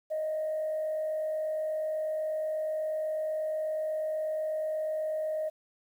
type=tone with frequency modulation; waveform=sine; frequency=623 Hz; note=D#5; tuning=2 cents sharp; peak=-28 dBFS; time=0.1-5.5 s; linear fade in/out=20 ms; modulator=48.2 Hz; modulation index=0.28; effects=tanh soft clip ceiling -25 dBFS + 10-bit